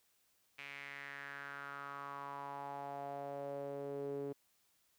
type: tone with band-pass filter sweep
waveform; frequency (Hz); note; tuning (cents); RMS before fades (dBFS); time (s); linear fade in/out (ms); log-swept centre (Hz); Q
sawtooth; 140.8; C#3; +27; -45; 0.58-4.33; 10; 2400 to 380; 4.4
effects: white hiss -75 dBFS RMS until 4.98 s